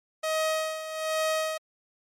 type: tone with tremolo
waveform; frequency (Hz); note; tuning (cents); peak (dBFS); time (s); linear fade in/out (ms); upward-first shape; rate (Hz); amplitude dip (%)
sawtooth; 631; D#5; +24; -20; 0.23-1.58; 10; sine; 1.2; 70
effects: low-pass 12000 Hz 12 dB/octave + MP3 64 kbps